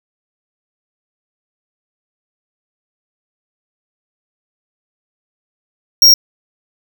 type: tone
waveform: square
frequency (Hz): 5588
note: F8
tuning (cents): 0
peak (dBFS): -4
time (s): 6.02-6.14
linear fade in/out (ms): 2
effects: none